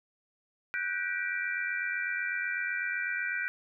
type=chord; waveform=sine; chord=G major seventh; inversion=third; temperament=equal with one note detuned; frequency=1480 / 1568 / 1936 / 2349 Hz; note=F#6 / G6 / B6 / D7; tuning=0 / 0 / -35 / 0 cents; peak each=-34 / -36 / -37 / -36 dBFS; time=0.74-3.48 s; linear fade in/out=0 ms; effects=none